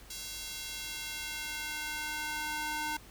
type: tone with high-pass filter sweep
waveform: square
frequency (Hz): 303.1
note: D#4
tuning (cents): -45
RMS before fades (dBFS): -38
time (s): 0.1-2.97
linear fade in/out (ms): 5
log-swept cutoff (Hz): 4500 to 880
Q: 1
effects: added 50 Hz sine -55 dBFS peak until 3.1 s + pink hiss -55 dBFS RMS until 3.1 s